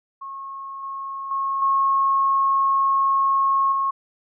sine tone with level steps, 1089 Hz, C#6, 31 cents flat, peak -31 / -28 / -21 / -16 / -19 dBFS, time 0.21-3.91 s, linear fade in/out 10 ms, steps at 0.83 / 1.31 / 1.62 / 3.72 s, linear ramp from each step 2 ms, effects none

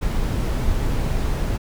brown noise, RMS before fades -21 dBFS, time 0.01-1.58 s, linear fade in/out 20 ms, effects none

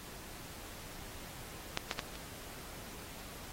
clicks, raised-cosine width 0.2 ms, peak -13 / -15 / -17 / -27 dBFS, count 4, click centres 1.774 / 1.912 / 1.992 / 2.155 s, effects pink hiss -49 dBFS RMS until 3.52 s + AAC 48 kbps

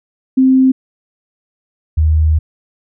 sine tone pair in turn, 261.6 / 78.13 Hz, C4 / D#2, 0 / +8 cents, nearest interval octave + major sixth, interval 2092 cents, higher first, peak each -6 / -8 dBFS, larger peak first, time 0.37-0.72 / 1.97-2.39 s, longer second, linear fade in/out 10 ms, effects none

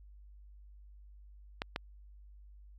clicks, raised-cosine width 0.3 ms, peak -18 dBFS, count 2, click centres 1.619 / 1.761 s, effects added 50 Hz sine -52 dBFS peak until 2.78 s

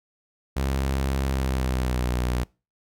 sawtooth tone with pitch glide, 67.3 to 61.36 Hz, C2 to B1, +49 to -11 cents, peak -19 dBFS, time 0.56-2.44 s, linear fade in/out 10 ms, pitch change -160 cents, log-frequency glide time 1.26-2.1 s, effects noise-tail reverb RT60 0.3 s tail -24 dB re dry

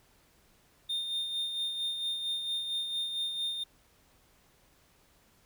triangle tone with tremolo, 3639 Hz, A#7, 42 cents flat, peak -28 dBFS, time 0.89-3.64 s, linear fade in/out 10 ms, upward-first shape sine, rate 4.4 Hz, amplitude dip 45%, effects pink hiss -65 dBFS RMS until 5.45 s

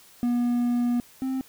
triangle tone pair in turn, 241.5 / 262.8 Hz, B3 / C4, -39 / +8 cents, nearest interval minor second, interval 147 cents, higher second, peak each -19 / -23 dBFS, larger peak first, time 0.23-1 / 1.22-1.41 s, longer first, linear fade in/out 0 ms, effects white hiss -53 dBFS RMS until 1.48 s

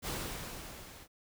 pink noise with level ramp, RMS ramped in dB -36 to -53 dBFS, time 0.02-1.08 s, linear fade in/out 50 ms, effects none

